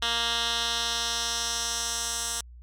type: tone with band-pass filter sweep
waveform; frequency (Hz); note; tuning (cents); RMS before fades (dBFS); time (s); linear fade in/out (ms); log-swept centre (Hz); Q
10% pulse; 233.1; A#3; 0; -29; 0.02-2.41; 5; 3300 to 7700; 1.7
effects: added 60 Hz sine -44 dBFS peak until 2.62 s